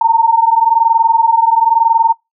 sine tone pair together, 899 / 920 Hz, A5 / A#5, +37 / -23 cents, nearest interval unison, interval 40 cents, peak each -11 / -10 dBFS, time 0.01-2.13 s, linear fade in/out 5 ms, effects noise-tail reverb RT60 0.2 s tail -25 dB re dry

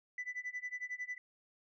sine tone with tremolo, 1990 Hz, B6, 13 cents sharp, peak -34 dBFS, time 0.18-1.18 s, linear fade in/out 2 ms, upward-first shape sine, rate 11 Hz, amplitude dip 95%, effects tanh soft clip ceiling -35 dBFS

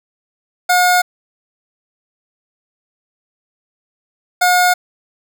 25% pulse tone pair in turn, 720 / 720 Hz, F#5 / F#5, -47 / -47 cents, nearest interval unison, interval 0 cents, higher neither, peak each -6 dBFS, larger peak neither, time 0.69-1.02 / 4.41-4.74 s, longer neither, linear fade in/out 10 ms, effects none

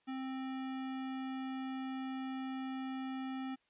square tone, 263.1 Hz, C4, 10 cents sharp, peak -39 dBFS, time 0.07-3.56 s, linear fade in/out 20 ms, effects white hiss -75 dBFS RMS until 3.69 s + resampled to 8000 Hz

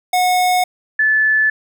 square / sine tone pair in turn, 729 / 1737.9 Hz, F#5 / A6, -26 / -22 cents, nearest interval octave + minor third, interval 1504 cents, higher second, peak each -13 / -11 dBFS, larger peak second, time 0.13-0.64 / 0.99-1.5 s, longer neither, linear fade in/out 5 ms, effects none

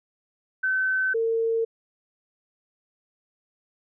sine tone pair in turn, 1528 / 454.3 Hz, G6 / A#4, -45 / -45 cents, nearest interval octave + major sixth, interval 2100 cents, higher first, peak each -21 dBFS, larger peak neither, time 0.63-1.14 / 1.14-1.65 s, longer neither, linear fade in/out 10 ms, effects none

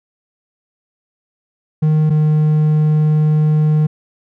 triangle tone pair in turn, 154.5 / 153.17 Hz, D#3 / D#3, -12 / -27 cents, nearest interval unison, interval 15 cents, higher first, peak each -8 dBFS, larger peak neither, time 1.82-2.1 / 2.1-3.87 s, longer second, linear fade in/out 10 ms, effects none

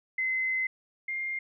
sine tone pair in turn, 2052 / 2115 Hz, C7 / C7, -34 / +18 cents, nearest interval minor second, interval 52 cents, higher second, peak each -26 / -30 dBFS, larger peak first, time 0.18-0.67 / 1.08-1.39 s, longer first, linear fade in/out 5 ms, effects none

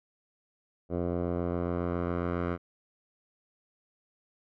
10% pulse tone with low-pass filter sweep, 87.31 Hz, F2, in tune, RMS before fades -31 dBFS, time 0.89-2.58 s, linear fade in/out 50 ms, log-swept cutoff 640 to 1500 Hz, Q 1.3, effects none

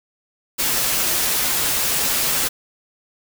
white noise with comb filter, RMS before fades -20 dBFS, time 0.58-2.49 s, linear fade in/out 20 ms, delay 10 ms, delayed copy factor -0.5, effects none

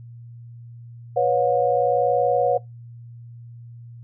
sine chord, B suspended second, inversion none, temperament equal with one note detuned, 493.9 / 554.4 / 721.4 Hz, B4 / C#5 / F#5, 0 / 0 / -44 cents, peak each -21 dBFS, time 1.16-2.58 s, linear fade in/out 10 ms, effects noise-tail reverb RT60 0.2 s tail -24 dB re dry + added 118 Hz sine -38 dBFS peak until 4.03 s

